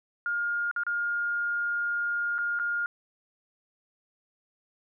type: tone with dropouts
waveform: sine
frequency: 1416 Hz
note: F6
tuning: 23 cents sharp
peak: -26 dBFS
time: 0.26-2.86 s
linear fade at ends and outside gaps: 1 ms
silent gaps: 0.713-0.762 / 0.835-0.866 / 2.382-2.387 / 2.59-2.597 s
effects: none

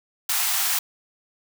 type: high-pass noise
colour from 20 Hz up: white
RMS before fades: -23 dBFS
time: 0.29-0.79 s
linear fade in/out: 5 ms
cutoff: 700 Hz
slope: 96 dB/octave
effects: none

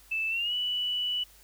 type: tone with pitch glide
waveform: sine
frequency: 2637 to 2960 Hz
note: E7 to F#7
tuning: 0 to 0 cents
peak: -27 dBFS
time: 0.11-1.24 s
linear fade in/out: 10 ms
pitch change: +200 cents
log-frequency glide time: 0.29-0.54 s
effects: added 50 Hz sine -59 dBFS peak until 1.43 s + white hiss -57 dBFS RMS until 1.43 s

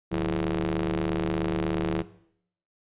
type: ring-modulated tone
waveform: sawtooth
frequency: 76.8 Hz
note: D#2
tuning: 22 cents flat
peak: -18 dBFS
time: 0.11-2.03 s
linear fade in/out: 20 ms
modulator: 255 Hz
effects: noise-tail reverb RT60 0.7 s tail -18 dB re dry + resampled to 8000 Hz

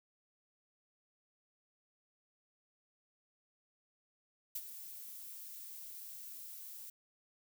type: noise with ADSR envelope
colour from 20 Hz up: violet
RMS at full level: -38 dBFS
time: 4.55-6.9 s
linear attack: 6 ms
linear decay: 47 ms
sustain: -11 dB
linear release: 4 ms
effects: none

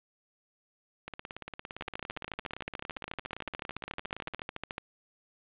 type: two click trains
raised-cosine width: 0.3 ms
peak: -23 / -19 dBFS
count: 59 / 42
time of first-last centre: 1.08-4.394 / 1.81-4.781 s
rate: 17.5 / 13.8 Hz
effects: resampled to 8000 Hz + 9-bit

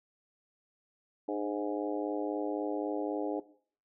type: harmonic tone with a mistuned harmonic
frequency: 103.83 Hz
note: G#2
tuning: in tune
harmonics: 3 / 4 / 5 / 6 / 7 / 8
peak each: -35 / -37 / -39 / -41 / -42 / -43 dBFS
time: 1.28-3.4 s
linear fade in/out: 5 ms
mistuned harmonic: 3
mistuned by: -44 cents
effects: noise-tail reverb RT60 0.5 s tail -17 dB re dry

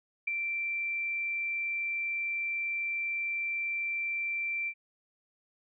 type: tone with ADSR envelope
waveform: sine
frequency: 2349 Hz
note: D7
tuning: in tune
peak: -24 dBFS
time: 0.27-4.74 s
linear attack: 10 ms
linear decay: 4 ms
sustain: -6 dB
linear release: 64 ms
effects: none

